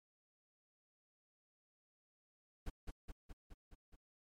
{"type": "noise with echo", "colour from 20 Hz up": "brown", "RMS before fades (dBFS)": -41, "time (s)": [2.66, 2.7], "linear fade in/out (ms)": 10, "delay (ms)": 210, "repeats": 6, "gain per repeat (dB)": -3, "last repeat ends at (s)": 3.96, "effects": ["MP3 64 kbps"]}